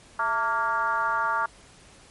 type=tone with frequency modulation; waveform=sine; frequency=1154 Hz; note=D6; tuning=31 cents flat; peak=-22 dBFS; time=0.19-1.46 s; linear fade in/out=5 ms; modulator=248 Hz; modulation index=1.4; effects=pink hiss -52 dBFS RMS until 2.1 s + MP3 48 kbps